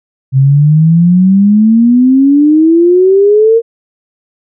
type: exponential sweep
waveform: sine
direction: up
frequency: 130.81 to 466.2 Hz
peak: -3 dBFS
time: 0.32-3.62 s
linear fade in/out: 50 ms
effects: none

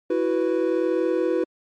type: chord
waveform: triangle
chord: E suspended second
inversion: none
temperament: equal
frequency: 329.6 / 370 / 493.9 Hz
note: E4 / F#4 / B4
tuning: 0 / 0 / 0 cents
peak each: -22 dBFS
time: 0.1-1.44 s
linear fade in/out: 5 ms
effects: MP3 48 kbps

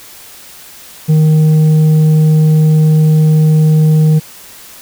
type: tone with tanh clipping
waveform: triangle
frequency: 155.56 Hz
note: D#3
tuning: in tune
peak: -6 dBFS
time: 1.08-4.2 s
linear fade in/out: 20 ms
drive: 9 dB
effects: white hiss -35 dBFS RMS until 4.81 s

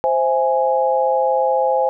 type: chord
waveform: sine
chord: C augmented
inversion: none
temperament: equal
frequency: 523.3 / 659.3 / 830.6 Hz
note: C5 / E5 / G#5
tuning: 0 / 0 / 0 cents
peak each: -17 / -22 / -18 dBFS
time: 0.04-1.89 s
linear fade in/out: 0 ms
effects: none

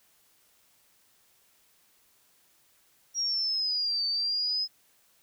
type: linear two-way sweep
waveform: sine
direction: down then up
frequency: 5670 to 4552 to 5110 Hz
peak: -26 dBFS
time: 3.14-4.68 s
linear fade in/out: 50 ms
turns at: 4.06 s
effects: white hiss -65 dBFS RMS until 5.22 s

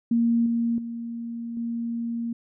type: tone with level steps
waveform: sine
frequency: 233.1 Hz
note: A#3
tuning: in tune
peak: -18 / -21 / -30 / -26 dBFS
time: 0.11-2.33 s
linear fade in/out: 5 ms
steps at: 0.46 / 0.78 / 1.57 s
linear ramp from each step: 2 ms
effects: none

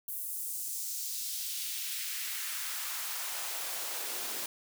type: noise with high-pass filter sweep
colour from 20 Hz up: white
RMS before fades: -37 dBFS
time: 0.08-4.46 s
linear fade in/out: 2 ms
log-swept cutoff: 12000 to 290 Hz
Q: 1.2
effects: none

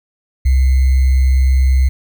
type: tone with sample-and-hold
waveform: sine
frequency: 65.41 Hz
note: C2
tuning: in tune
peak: -8 dBFS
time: 0.45-1.89 s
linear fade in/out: 10 ms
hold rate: 2100 Hz
effects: none

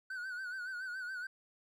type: tone with vibrato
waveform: triangle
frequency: 1495 Hz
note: F#6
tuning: 17 cents sharp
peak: -37 dBFS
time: 0.1-1.27 s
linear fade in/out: 5 ms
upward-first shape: sine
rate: 7.1 Hz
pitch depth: 74 cents each way
effects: none

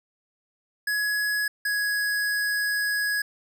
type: tone pair in turn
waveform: square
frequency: 1681 / 1668.4 Hz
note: G#6 / G#6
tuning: +20 / +7 cents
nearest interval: unison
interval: 13 cents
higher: first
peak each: -24 dBFS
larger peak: neither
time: 0.87-1.48 / 1.65-3.22 s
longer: second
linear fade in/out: 5 ms
effects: none

